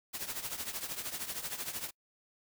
white noise with tremolo, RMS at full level -36 dBFS, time 0.13-1.91 s, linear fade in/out 20 ms, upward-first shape triangle, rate 13 Hz, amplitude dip 80%, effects noise-tail reverb RT60 0.1 s tail -26 dB re dry

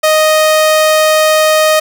sawtooth tone, 622.3 Hz, D#5, in tune, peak -3 dBFS, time 0.03-1.8 s, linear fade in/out 10 ms, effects none

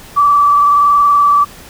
sine tone with frequency modulation, 1158 Hz, D6, 25 cents flat, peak -6 dBFS, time 0.16-1.45 s, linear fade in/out 20 ms, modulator 21.2 Hz, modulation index 0.88, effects pink hiss -36 dBFS RMS until 1.69 s

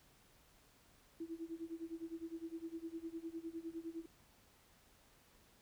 sine tone with tremolo, 329.6 Hz, E4, in tune, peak -40 dBFS, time 1.2-4.06 s, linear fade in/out 5 ms, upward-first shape sine, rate 9.8 Hz, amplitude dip 90%, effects pink hiss -68 dBFS RMS until 5.61 s

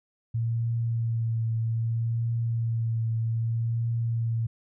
sine tone with vibrato, 114.7 Hz, A#2, 28 cents flat, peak -24 dBFS, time 0.34-4.47 s, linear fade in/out 10 ms, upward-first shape triangle, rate 0.63 Hz, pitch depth 26 cents each way, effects none

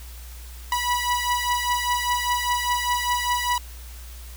sawtooth beating tone pair, 976 / 981 Hz, B5 / B5, -21 / -12 cents, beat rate 5 Hz, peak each -20 / -22 dBFS, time 0.72-3.58 s, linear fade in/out 2 ms, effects added 60 Hz sine -37 dBFS peak until 4.36 s + white hiss -46 dBFS RMS until 4.36 s

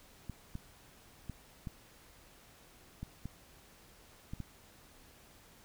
clicks, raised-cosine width 5 ms, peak -28 dBFS, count 8, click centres 0.297 / 0.554 / 1.297 / 1.672 / 3.03 / 3.256 / 4.335 / 4.403 s, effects pink hiss -60 dBFS RMS until 5.64 s

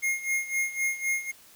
square tone with tremolo, 2142 Hz, C7, 40 cents sharp, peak -24 dBFS, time 0.02-1.32 s, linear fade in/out 20 ms, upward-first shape sine, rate 3.9 Hz, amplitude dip 80%, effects white hiss -54 dBFS RMS until 1.55 s

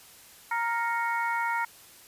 harmonic tone with a mistuned harmonic, 466.2 Hz, A#4, in tune, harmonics 2 / 3 / 4 / 5, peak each -28 / -32 / -34 / -36 dBFS, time 0.51-1.65 s, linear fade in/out 5 ms, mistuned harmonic 5, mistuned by -97 cents, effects white hiss -52 dBFS RMS until 2.07 s + resampled to 32000 Hz

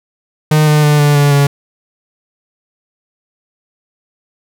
45% pulse tone with pitch steps, 153.3 / 150.93 / 148.59 / 146.29 / 144.03 / 141.8 Hz, D#3 / D3 / D3 / D3 / D3 / C#3, -25 / +48 / +21 / -6 / -33 / +40 cents, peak -7 dBFS, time 0.51-1.47 s, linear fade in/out 5 ms, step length 160 ms, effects none

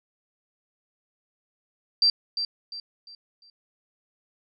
sine tone with echo, 4699 Hz, D8, in tune, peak -16 dBFS, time 2.02-2.1 s, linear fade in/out 2 ms, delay 350 ms, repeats 4, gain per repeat -9 dB, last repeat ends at 3.5 s, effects none

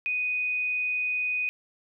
sine tone, 2489 Hz, D#7, in tune, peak -25 dBFS, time 0.06-1.49 s, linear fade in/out 0 ms, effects none

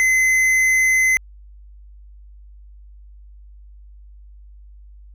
sine tone with tanh clipping, 2047 Hz, C7, 38 cents flat, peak -15 dBFS, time 0-1.17 s, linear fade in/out 0 ms, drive 12 dB, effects added 50 Hz sine -40 dBFS peak until 5.14 s

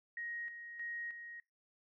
sine tone with tremolo, 1880 Hz, A#6, 14 cents sharp, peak -40 dBFS, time 0.17-1.4 s, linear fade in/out 2 ms, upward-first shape square, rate 1.6 Hz, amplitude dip 55%, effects noise-tail reverb RT60 0.2 s tail -22 dB re dry

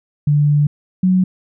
sine tone pair in turn, 146.83 / 184.99 Hz, D3 / F#3, 0 / 0 cents, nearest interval major third, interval 400 cents, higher second, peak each -10 dBFS, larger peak neither, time 0.27-0.67 / 1.03-1.24 s, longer first, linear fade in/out 5 ms, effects none

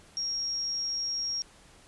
sine tone, 5588 Hz, F8, in tune, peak -29 dBFS, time 0.17-1.42 s, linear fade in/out 0 ms, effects pink hiss -56 dBFS RMS until 1.87 s + resampled to 24000 Hz

